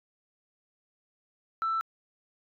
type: tone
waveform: sine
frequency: 1328 Hz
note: E6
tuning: 12 cents sharp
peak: -25 dBFS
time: 1.62-1.81 s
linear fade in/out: 0 ms
effects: tanh soft clip ceiling -23 dBFS